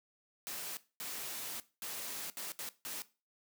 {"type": "noise bursts at uneven times", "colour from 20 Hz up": "white", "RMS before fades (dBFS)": -42, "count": 6, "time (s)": [[0.47, 0.77], [1, 1.6], [1.82, 2.3], [2.37, 2.52], [2.59, 2.69], [2.85, 3.02]], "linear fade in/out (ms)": 0, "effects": ["noise-tail reverb RT60 0.3 s tail -17 dB re dry", "high-pass 150 Hz 12 dB/octave"]}